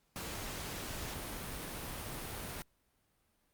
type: noise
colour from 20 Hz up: pink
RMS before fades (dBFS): -42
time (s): 0.16-2.62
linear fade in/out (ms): 0
effects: pink hiss -75 dBFS RMS until 3.53 s + Opus 48 kbps